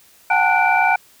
sine tone cluster, 735 / 796 / 885 / 1470 / 2339 Hz, F#5 / G5 / A5 / F#6 / D7, -12 / +26 / +10 / -12 / -8 cents, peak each -19 dBFS, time 0.3-0.96 s, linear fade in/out 5 ms, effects tanh soft clip ceiling -2 dBFS + white hiss -51 dBFS RMS until 1.2 s

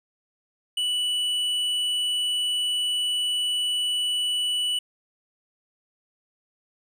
sine tone with hard clipping, 2960 Hz, F#7, in tune, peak -24 dBFS, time 0.77-4.79 s, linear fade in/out 5 ms, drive 6 dB, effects none

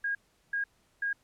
sine tone bursts, 1631 Hz, G#6, 32 cents flat, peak -28 dBFS, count 3, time 0.04-1.13 s, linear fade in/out 5 ms, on 110 ms, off 380 ms, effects pink hiss -69 dBFS RMS until 1.23 s + low-pass 12000 Hz 12 dB/octave

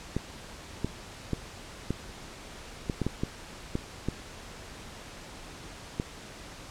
clicks, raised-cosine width 3 ms, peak -15 dBFS, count 11, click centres 0.166 / 0.846 / 1.333 / 1.906 / 2.898 / 3.017 / 3.066 / 3.235 / 3.754 / 4.086 / 5.999 s, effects pink hiss -45 dBFS RMS until 6.7 s + low-pass 8000 Hz 12 dB/octave

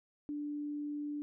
sine tone, 293.7 Hz, D4, in tune, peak -36 dBFS, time 0.29-1.22 s, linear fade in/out 0 ms, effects none

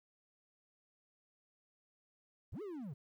triangle linear two-way sweep, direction up then down, 40.48 to 439.2 to 119.5 Hz, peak -40 dBFS, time 2.52-2.94 s, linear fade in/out 10 ms, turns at 2.62 s, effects 13-bit

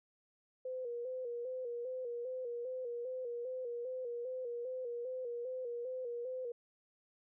sine tone with vibrato, 493.9 Hz, B4, in tune, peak -38 dBFS, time 0.65-6.52 s, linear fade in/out 5 ms, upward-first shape square, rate 2.5 Hz, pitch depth 63 cents each way, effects none

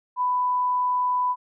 sine tone, 995 Hz, B5, 13 cents sharp, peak -20 dBFS, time 0.16-1.36 s, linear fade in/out 50 ms, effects none

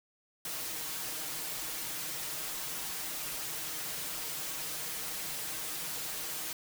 white noise with comb filter, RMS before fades -38 dBFS, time 0.45-6.53 s, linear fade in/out 2 ms, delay 6.4 ms, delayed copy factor +0.85, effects none

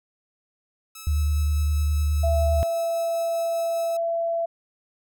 5% pulse tone with tremolo, 1300 Hz, E6, 24 cents flat, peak -26 dBFS, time 0.95-3.97 s, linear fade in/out 5 ms, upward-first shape triangle, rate 5 Hz, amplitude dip 35%
sine tone with vibrato, 74.5 Hz, D2, 25 cents sharp, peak -19 dBFS, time 1.07-2.63 s, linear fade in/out 0 ms, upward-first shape triangle, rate 9.8 Hz, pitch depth 38 cents each way
sine tone, 671 Hz, E5, 31 cents sharp, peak -22 dBFS, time 2.23-4.46 s, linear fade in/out 10 ms
effects none

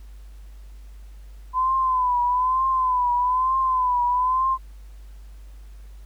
sine tone with vibrato, 1013 Hz, B5, 44 cents sharp, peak -18 dBFS, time 1.53-4.58 s, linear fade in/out 50 ms, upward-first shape triangle, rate 1.1 Hz, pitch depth 81 cents each way, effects added 50 Hz sine -39 dBFS peak until 6.05 s + pink hiss -59 dBFS RMS until 6.05 s

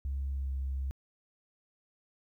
sine tone with pitch glide, 68.3 to 67.09 Hz, C#2 to C2, -25 to +44 cents, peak -30 dBFS, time 0.05-0.91 s, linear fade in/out 0 ms, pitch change -31 cents, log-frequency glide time 0.31-0.51 s, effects tanh soft clip ceiling -28 dBFS + 12-bit

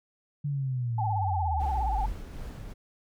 sine linear sweep, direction down, 146.83 to 41.59 Hz, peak -27 dBFS, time 0.44-2.13 s, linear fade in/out 10 ms
sine tone with vibrato, 815 Hz, G#5, 33 cents flat, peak -28 dBFS, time 0.98-2.06 s, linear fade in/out 5 ms, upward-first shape sine, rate 17 Hz, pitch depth 130 cents each way
brown noise with tremolo, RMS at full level -38 dBFS, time 1.59-2.74 s, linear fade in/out 20 ms, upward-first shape triangle, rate 2.6 Hz, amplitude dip 35%
effects none

